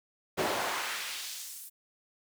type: noise with high-pass filter sweep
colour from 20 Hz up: brown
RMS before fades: -35 dBFS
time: 0.37-1.7 s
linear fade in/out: 20 ms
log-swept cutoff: 400 to 12000 Hz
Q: 0.94
effects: none